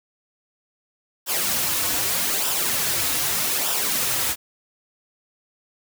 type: noise with flanger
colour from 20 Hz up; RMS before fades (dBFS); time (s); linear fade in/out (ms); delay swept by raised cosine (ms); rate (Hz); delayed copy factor
white; -23; 1.26-4.36; 50; 0.46 to 5.06; 0.82; -0.6
effects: none